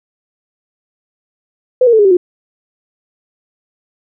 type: tone with pitch steps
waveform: sine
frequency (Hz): 506 / 472.1 / 440.5 / 411 / 383.5 / 357.8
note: B4 / A#4 / A4 / G#4 / G4 / F4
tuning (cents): +42 / +22 / +2 / -18 / -38 / +42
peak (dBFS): -5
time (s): 1.81-2.17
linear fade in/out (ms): 5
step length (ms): 60
effects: none